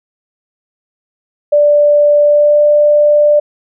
sine tone with pitch glide, 587.3 to 592.1 Hz, D5 to D5, 0 to +14 cents, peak -5 dBFS, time 1.52-3.4 s, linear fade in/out 10 ms, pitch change +14 cents, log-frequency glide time 2.22-2.61 s, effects none

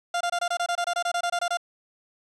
30% pulse tone bursts, 698 Hz, F5, 1 cent flat, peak -21 dBFS, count 16, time 0.14-1.572 s, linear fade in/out 5 ms, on 67 ms, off 24 ms, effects resampled to 22050 Hz + 10-bit

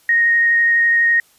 sine tone with vibrato, 1864.7 Hz, A#6, in tune, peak -11 dBFS, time 0.09-1.2 s, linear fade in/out 2 ms, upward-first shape sine, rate 12 Hz, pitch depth 8 cents each way, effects white hiss -54 dBFS RMS until 1.38 s + resampled to 32000 Hz

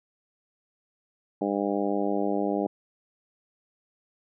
harmonic tone, 100.7 Hz, G2, 47 cents sharp, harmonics 2 / 3 / 4 / 5 / 6 / 7 / 8, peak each -31 / -29 / -31 / -33 / -33 / -35 / -35 dBFS, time 1.41-2.67 s, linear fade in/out 5 ms, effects none

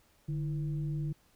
sine tone with frequency modulation, 148.9 Hz, D3, 24 cents sharp, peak -31 dBFS, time 0.28-1.13 s, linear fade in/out 10 ms, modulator 180 Hz, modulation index 0.43, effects pink hiss -67 dBFS RMS until 1.35 s

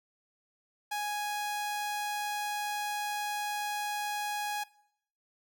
sawtooth tone, 830.6 Hz, G#5, in tune, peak -28 dBFS, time 0.91-4.64 s, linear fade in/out 10 ms, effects noise-tail reverb RT60 0.7 s tail -21 dB re dry

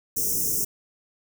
white band-stop noise, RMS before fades -25 dBFS, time 0.16-0.65 s, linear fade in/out 10 ms, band 480 to 5400 Hz, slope 96 dB/octave, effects none

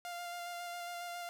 sawtooth tone with vibrato, 698.5 Hz, F5, in tune, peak -37 dBFS, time 0.05-1.29 s, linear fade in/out 0 ms, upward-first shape square, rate 7.3 Hz, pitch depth 12 cents each way, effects none

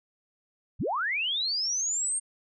sine linear sweep, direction up, 37.98 to 8740 Hz, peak -26 dBFS, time 0.79-2.2 s, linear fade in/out 20 ms, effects none

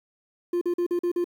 triangle tone bursts, 350 Hz, F4, 4 cents sharp, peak -19 dBFS, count 6, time 0.53-1.243 s, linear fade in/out 5 ms, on 83 ms, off 43 ms, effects tanh soft clip ceiling -16 dBFS + 9-bit

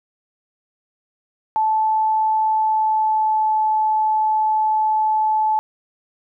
sine tone with pitch glide, 872 to 866 Hz, A5 to A5, -16 to -28 cents, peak -15 dBFS, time 1.56-5.59 s, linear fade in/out 0 ms, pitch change -12 cents, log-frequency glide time 2.49-3.6 s, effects none

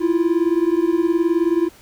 triangle beating tone pair, 328.7 / 347.7 Hz, E4 / F4, -5 / -8 cents, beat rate 19 Hz, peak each -16 dBFS, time 0-1.69 s, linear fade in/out 20 ms, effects pink hiss -48 dBFS RMS until 1.81 s

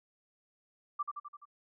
sine tone with echo, 1174.7 Hz, D6, in tune, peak -30 dBFS, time 0.99-1.03 s, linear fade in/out 10 ms, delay 85 ms, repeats 5, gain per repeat -4 dB, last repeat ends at 1.455 s, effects none

